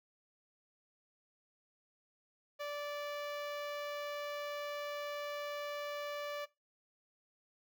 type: tone with notch filter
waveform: sawtooth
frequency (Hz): 583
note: D5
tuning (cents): -13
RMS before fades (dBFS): -41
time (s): 2.59-6.46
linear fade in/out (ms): 20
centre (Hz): 9100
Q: 0.63
effects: noise-tail reverb RT60 0.2 s tail -18 dB re dry